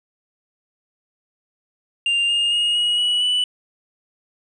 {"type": "tone with pitch steps", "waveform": "triangle", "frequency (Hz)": [2794, 2828, 2863, 2898, 2933, 2969], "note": ["F7", "F7", "F7", "F#7", "F#7", "F#7"], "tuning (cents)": [0, 21, 42, -37, -16, 5], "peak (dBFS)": -15, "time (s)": [2.06, 3.44], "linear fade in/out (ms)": 2, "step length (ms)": 230, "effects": ["resampled to 22050 Hz"]}